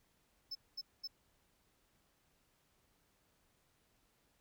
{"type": "tone bursts", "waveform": "triangle", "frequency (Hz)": 5260, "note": "E8", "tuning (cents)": -5, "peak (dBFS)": -39, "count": 3, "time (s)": [0.51, 1.076], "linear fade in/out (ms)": 10, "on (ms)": 42, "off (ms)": 220, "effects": ["pink hiss -75 dBFS RMS until 4.4 s"]}